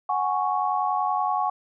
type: chord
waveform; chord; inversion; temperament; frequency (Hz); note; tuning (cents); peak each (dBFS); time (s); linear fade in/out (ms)
sine; F# suspended second; none; equal; 740 / 830.6 / 1108.7; F#5 / G#5 / C#6; 0 / 0 / 0; -26; 0.09-1.5; 5
effects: none